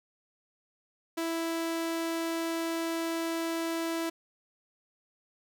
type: tone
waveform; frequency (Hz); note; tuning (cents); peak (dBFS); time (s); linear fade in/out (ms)
sawtooth; 330.3; E4; +4; -26; 1.17-4.1; 10
effects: none